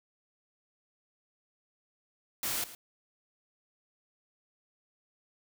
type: noise with echo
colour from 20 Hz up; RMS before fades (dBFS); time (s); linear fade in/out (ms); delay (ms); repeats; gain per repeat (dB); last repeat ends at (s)
white; -33; 2.43-2.64; 2; 110; 1; -15; 2.75
effects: none